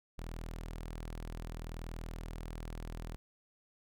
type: tone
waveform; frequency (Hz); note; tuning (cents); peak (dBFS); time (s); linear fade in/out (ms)
sawtooth; 40.63; E1; -24; -37; 0.18-3.16; 0
effects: none